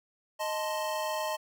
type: chord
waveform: square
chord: A diminished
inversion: second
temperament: equal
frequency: 622.3 / 880 / 1046.5 Hz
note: Eb5 / A5 / C6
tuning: 0 / 0 / 0 cents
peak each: -34 / -36 / -38 dBFS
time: 0.39-1.37 s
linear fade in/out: 20 ms
effects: none